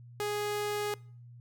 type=tone; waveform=sawtooth; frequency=415.3 Hz; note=G#4; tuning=in tune; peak=-27 dBFS; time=0.2-0.94 s; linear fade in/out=0 ms; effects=noise-tail reverb RT60 0.5 s tail -24 dB re dry + added 120 Hz sine -48 dBFS peak until 1.4 s